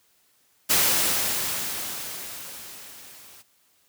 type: noise with level ramp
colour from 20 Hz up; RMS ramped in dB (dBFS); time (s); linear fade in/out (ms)
white; -19 to -49; 0.69-3.43; 20
effects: white hiss -64 dBFS RMS until 3.88 s + high-pass 60 Hz 12 dB/octave